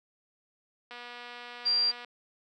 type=click train; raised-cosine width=0.3 ms; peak=-28 dBFS; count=276; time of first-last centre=0.91-2.046 s; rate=242 Hz
type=tone; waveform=sine; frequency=4741 Hz; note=D8; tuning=16 cents sharp; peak=-23 dBFS; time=1.65-1.92 s; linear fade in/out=20 ms
effects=high-pass 400 Hz 12 dB/octave